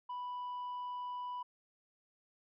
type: tone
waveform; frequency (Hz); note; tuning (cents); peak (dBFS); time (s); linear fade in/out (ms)
sine; 987.8; B5; 0; -36; 0.09-1.43; 10
effects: tanh soft clip ceiling -38 dBFS